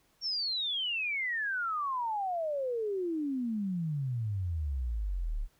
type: exponential sweep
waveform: sine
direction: down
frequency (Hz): 5588 to 33.21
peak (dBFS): -30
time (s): 0.21-5.48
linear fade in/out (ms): 50
effects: pink hiss -69 dBFS RMS until 5.59 s